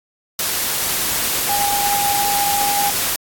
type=tone in noise; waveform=sine; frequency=811 Hz; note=G#5; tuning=41 cents flat; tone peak=-18 dBFS; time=1.49-2.9 s; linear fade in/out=2 ms; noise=white; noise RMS=-20 dBFS; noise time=0.39-3.16 s; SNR=-1 dB; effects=AAC 64 kbps